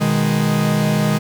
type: chord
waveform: 45% pulse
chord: G# minor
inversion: first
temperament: equal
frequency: 123.47 / 155.56 / 207.7 Hz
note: B2 / D#3 / G#3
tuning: 0 / 0 / 0 cents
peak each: -23 / -18 / -18 dBFS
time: 0-1.19 s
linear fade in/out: 20 ms
effects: 8-bit